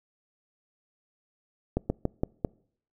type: slowing click train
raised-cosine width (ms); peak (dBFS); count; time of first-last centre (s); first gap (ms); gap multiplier
2; -12; 5; 1.77-2.448; 130; 1.18
effects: noise-tail reverb RT60 0.6 s tail -26 dB re dry